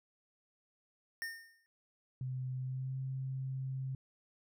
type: tone with exponential decay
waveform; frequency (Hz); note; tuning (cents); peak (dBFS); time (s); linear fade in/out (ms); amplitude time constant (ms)
square; 1824; A#6; -38; -36; 1.22-1.66; 0; 95
type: tone with pitch glide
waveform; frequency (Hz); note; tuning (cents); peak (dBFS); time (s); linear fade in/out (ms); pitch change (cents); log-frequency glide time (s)
sine; 128.8 to 132.34; C3 to C3; -27 to +20; -36; 2.21-3.95; 2; +47; 2.59-2.98
effects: none